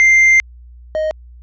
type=tone pair in turn; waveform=triangle; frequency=2093 / 623.3 Hz; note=C7 / D#5; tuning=0 / +3 cents; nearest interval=octave + major sixth; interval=2097 cents; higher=first; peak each=-5 / -13 dBFS; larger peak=first; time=0-0.4 / 0.95-1.11 s; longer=first; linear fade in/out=0 ms; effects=added 60 Hz sine -36 dBFS peak until 1.42 s + resampled to 16000 Hz